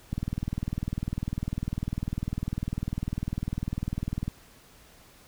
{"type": "click train", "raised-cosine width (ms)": 5, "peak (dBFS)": -17, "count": 84, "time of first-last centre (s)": [0.13, 4.28], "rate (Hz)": 20, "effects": ["pink hiss -55 dBFS RMS until 5.27 s"]}